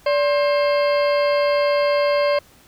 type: harmonic tone with a mistuned harmonic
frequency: 531 Hz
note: C5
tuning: 25 cents sharp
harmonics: 1 / 2 / 3 / 4 / 5 / 6 / 8 / 9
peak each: -16 / -25 / -32 / -29 / -33 / -36 / -36 / -36 dBFS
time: 0.06-2.39 s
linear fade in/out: 5 ms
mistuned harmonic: 1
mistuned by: +150 cents
effects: pink hiss -51 dBFS RMS until 2.67 s